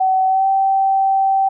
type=tone with pitch glide; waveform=sine; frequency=757 to 775.6 Hz; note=F#5 to G5; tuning=+39 to -19 cents; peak=-12 dBFS; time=0-1.49 s; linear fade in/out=10 ms; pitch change=+42 cents; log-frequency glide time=0.27-0.47 s; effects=none